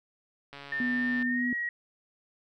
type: click train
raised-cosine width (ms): 0.3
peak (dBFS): -28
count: 99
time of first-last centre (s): 0.53-1.225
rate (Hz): 141
type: tone with pitch glide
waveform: sine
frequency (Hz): 1799 to 1903.8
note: A6 to A#6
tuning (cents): +38 to +36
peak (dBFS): -29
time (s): 0.72-1.69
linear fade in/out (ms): 2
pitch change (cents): +98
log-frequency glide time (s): 1.24-1.46
type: tone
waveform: sine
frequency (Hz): 246.9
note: B3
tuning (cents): 0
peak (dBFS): -28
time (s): 0.8-1.53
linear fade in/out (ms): 2
effects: none